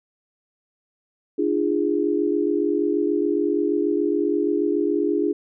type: tone cluster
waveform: sine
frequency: 297 / 343.6 / 411.5 Hz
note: D4 / F4 / G#4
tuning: +20 / -28 / -16 cents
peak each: -23 dBFS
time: 1.38-5.33 s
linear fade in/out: 10 ms
effects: none